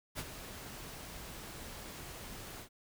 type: noise with ADSR envelope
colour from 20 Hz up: pink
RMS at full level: -38 dBFS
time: 0.15-2.69 s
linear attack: 37 ms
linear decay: 47 ms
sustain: -9 dB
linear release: 81 ms
effects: none

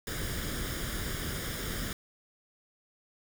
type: noise with comb filter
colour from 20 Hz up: pink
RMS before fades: -35 dBFS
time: 0.07-1.93 s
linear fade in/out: 2 ms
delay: 0.58 ms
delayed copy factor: +0.65
effects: none

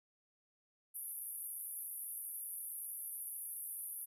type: band-pass noise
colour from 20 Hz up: white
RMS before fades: -45 dBFS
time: 0.94-4.06 s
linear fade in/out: 20 ms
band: 9800 to 13000 Hz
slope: 96 dB/octave
effects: none

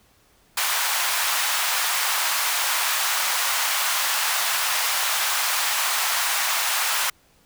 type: high-pass noise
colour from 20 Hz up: pink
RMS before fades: -23 dBFS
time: 0.57-7.1 s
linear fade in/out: 5 ms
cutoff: 860 Hz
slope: 24 dB/octave
effects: pink hiss -59 dBFS RMS until 7.45 s

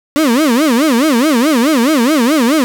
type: tone with vibrato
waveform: 35% pulse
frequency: 270 Hz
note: C#4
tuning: 45 cents flat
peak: -7 dBFS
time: 0.16-2.64 s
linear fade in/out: 0 ms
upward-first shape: sine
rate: 4.7 Hz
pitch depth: 300 cents each way
effects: 8-bit

